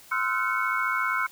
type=tone cluster; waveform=sine; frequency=1038 / 1303 / 1398 / 1511 / 2205 Hz; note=C6 / E6 / F6 / F#6 / C#7; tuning=-14 / -20 / +1 / +36 / -10 cents; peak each=-30 dBFS; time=0.11-1.27 s; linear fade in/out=10 ms; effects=white hiss -51 dBFS RMS until 1.31 s